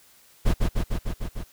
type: noise with echo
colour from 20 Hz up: brown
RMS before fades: -17 dBFS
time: 0.45-0.54 s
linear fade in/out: 20 ms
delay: 150 ms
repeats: 6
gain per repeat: -2 dB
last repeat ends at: 1.44 s
effects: white hiss -56 dBFS RMS until 1.52 s